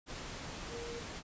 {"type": "tone in noise", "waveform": "sine", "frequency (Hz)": 469.9, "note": "A#4", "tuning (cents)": 14, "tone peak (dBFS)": -42, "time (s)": [0.69, 1.03], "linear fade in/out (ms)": 50, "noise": "pink", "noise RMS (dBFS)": -44, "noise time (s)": [0.06, 1.23], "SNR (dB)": -1, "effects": ["resampled to 16000 Hz"]}